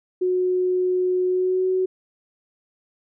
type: tone with pitch glide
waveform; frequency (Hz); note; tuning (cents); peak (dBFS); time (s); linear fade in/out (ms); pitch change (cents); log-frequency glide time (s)
sine; 365.7 to 372.7; F#4 to F#4; -20 to +13; -18; 0.21-1.86; 10; +33; 1.26-1.67
effects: none